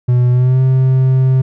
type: tone with pitch glide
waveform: triangle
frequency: 123.47 to 130.81 Hz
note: B2 to C3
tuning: 0 to 0 cents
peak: -6 dBFS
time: 0.08-1.42 s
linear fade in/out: 10 ms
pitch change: +100 cents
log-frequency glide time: 0.31-0.61 s
effects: none